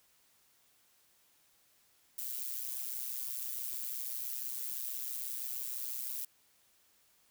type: noise with amplitude modulation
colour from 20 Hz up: violet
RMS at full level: -36 dBFS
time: 2.18-6.25 s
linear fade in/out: 5 ms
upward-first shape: sine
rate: 126 Hz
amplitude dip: 75%
effects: white hiss -69 dBFS RMS until 7.3 s